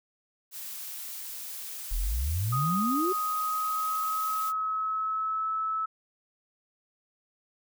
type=noise; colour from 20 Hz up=blue; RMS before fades=-39 dBFS; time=0.51-4.53 s; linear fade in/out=50 ms
type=exponential sweep; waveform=sine; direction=up; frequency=36.72 to 392 Hz; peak=-26 dBFS; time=1.91-3.13 s; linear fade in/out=10 ms
type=tone with pitch glide; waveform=sine; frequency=1244.5 to 1303.4 Hz; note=D#6 to E6; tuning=0 to -20 cents; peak=-27 dBFS; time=2.52-5.86 s; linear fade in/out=10 ms; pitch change=+80 cents; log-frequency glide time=2.9-5.5 s
effects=none